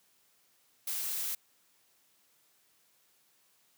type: noise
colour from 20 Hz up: blue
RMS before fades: -35 dBFS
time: 0.87-1.35 s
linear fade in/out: 5 ms
effects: white hiss -69 dBFS RMS until 3.77 s + high-pass 100 Hz 12 dB/octave